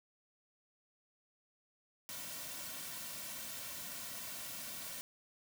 white noise with comb filter, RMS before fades -45 dBFS, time 2.09-5.01 s, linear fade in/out 0 ms, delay 2.4 ms, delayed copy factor -0.6, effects none

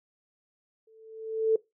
sine tone with exponential growth, 442.7 Hz, A4, 11 cents sharp, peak -17 dBFS, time 0.87-1.56 s, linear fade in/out 5 ms, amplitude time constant 150 ms, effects noise-tail reverb RT60 0.2 s tail -21 dB re dry

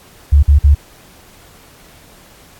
sine tone bursts, 71.7 Hz, D2, 41 cents flat, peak -4 dBFS, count 3, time 0.32-0.748 s, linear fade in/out 10 ms, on 110 ms, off 49 ms, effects pink hiss -44 dBFS RMS until 2.59 s + AAC 64 kbps

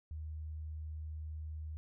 sine tone, 77.6 Hz, D#2, 4 cents flat, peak -40 dBFS, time 0.11-1.77 s, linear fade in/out 0 ms, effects none

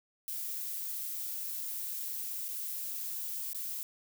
violet noise with dropouts, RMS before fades -38 dBFS, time 0.28-3.83 s, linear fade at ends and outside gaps 0 ms, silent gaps 2.482-2.487 / 3.531-3.547 s, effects none

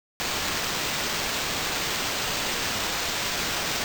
violet noise with sample-and-hold, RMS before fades -28 dBFS, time 0.2-3.84 s, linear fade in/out 0 ms, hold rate 11025 Hz, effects none

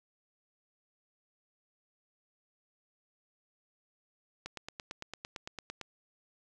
click train, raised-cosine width 0.2 ms, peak -23 dBFS, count 13, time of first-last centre 4.46-5.813 s, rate 8.87 Hz, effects none

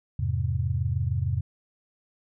sine chord, E augmented, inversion none, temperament equal with one note detuned, 84.58 / 103.83 / 130.81 Hz, E2 / G#2 / B#2, +45 / 0 / 0 cents, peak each -28 dBFS, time 0.19-1.41 s, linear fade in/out 5 ms, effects none

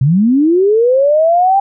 sine linear sweep, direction up, 122.7 to 799 Hz, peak -7 dBFS, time 0.01-1.6 s, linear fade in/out 5 ms, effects none

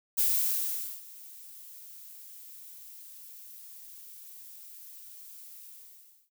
violet noise with ADSR envelope, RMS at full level -25 dBFS, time 0.17-6.3 s, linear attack 19 ms, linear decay 820 ms, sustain -23 dB, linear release 650 ms, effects none

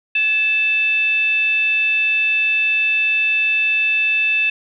sine tone with frequency modulation, 2637 Hz, E7, in tune, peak -14 dBFS, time 0.15-4.5 s, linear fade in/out 5 ms, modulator 929 Hz, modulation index 0.35, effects none

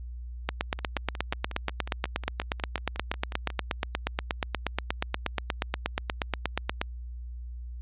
two click trains, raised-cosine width 0.3 ms, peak -10 / -21 dBFS, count 54 / 16, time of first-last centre 0.49-6.815 / 0.79-3.502 s, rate 8.38 / 5.53 Hz, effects added 60 Hz sine -36 dBFS peak until 7.81 s + resampled to 8000 Hz

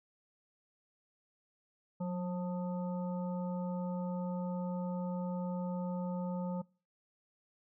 harmonic tone with a mistuned harmonic, 177.9 Hz, F3, 32 cents sharp, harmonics 1 / 3 / 5 / 7, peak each -34 / -42 / -46 / -54 dBFS, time 2-6.62 s, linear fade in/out 10 ms, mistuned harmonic 1, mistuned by +33 cents, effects noise-tail reverb RT60 0.4 s tail -25 dB re dry

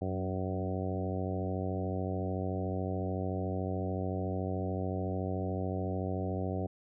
harmonic tone with a mistuned harmonic, 93.7 Hz, F#2, 22 cents sharp, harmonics 1 / 2 / 3 / 4 / 5 / 6 / 7 / 8, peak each -35 / -38 / -40 / -41 / -42 / -43 / -43 / -44 dBFS, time 0.01-6.67 s, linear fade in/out 10 ms, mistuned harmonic 2, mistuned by -23 cents, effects none

